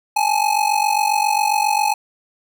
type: ring-modulated tone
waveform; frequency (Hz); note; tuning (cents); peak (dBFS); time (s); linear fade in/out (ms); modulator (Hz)
square; 847; G#5; +34; -13; 0.16-1.94; 5; 23.7
effects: none